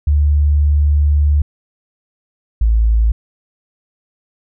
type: tone pair in turn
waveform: sine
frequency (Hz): 73.42 / 55.45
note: D2 / A1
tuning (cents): 0 / +14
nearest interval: perfect fourth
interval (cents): 486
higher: first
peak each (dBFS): -9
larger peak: neither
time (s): 0.07-1.42 / 2.61-3.12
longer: first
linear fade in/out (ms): 5
effects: none